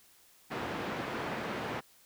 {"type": "band-pass noise", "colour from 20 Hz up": "pink", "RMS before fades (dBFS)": -37, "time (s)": [0.5, 1.81], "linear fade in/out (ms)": 20, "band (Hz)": [170, 2200], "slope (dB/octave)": 12, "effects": ["white hiss -62 dBFS RMS until 2.05 s"]}